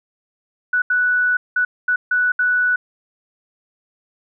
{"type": "tone bursts at uneven times", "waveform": "sine", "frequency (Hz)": 1480, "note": "F#6", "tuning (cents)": 0, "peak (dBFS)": -14, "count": 6, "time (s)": [[0.73, 0.82], [0.9, 1.37], [1.56, 1.65], [1.88, 1.96], [2.11, 2.32], [2.39, 2.76]], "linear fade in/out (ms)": 5, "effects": []}